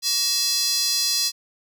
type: tone with high-pass filter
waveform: square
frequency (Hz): 376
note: F#4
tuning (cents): +28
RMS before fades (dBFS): -22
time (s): 0.02-1.32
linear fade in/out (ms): 50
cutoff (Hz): 4700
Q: 3.5
effects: none